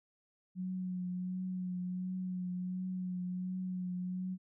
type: tone with vibrato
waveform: sine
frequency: 182.8 Hz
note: F#3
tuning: 21 cents flat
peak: -35 dBFS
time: 0.55-4.38 s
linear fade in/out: 50 ms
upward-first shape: triangle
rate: 1.4 Hz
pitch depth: 28 cents each way
effects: none